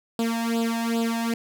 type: tone with flanger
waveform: sawtooth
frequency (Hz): 230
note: A#3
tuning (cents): -23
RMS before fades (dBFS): -25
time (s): 0.19-1.34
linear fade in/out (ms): 2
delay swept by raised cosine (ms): 0.24 to 1.19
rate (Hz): 2.5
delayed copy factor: +0.85
effects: none